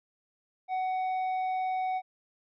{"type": "tone with tanh clipping", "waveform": "sine", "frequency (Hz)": 747, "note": "F#5", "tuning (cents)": 16, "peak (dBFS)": -29, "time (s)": [0.68, 2.02], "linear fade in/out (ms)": 50, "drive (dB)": 6, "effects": []}